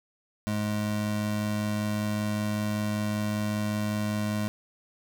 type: tone pair together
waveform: square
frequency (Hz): 105.2 / 210.4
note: G#2 / G#3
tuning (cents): +23 / +23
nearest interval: octave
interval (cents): 1200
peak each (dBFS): -32 / -29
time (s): 0.47-4.48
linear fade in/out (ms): 0
effects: none